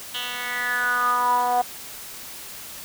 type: tone with band-pass filter sweep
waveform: 10% pulse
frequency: 245.6 Hz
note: B3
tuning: 9 cents flat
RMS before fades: -23 dBFS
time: 0.14-1.62 s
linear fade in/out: 10 ms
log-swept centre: 3000 to 740 Hz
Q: 6.7
effects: white hiss -38 dBFS RMS until 2.84 s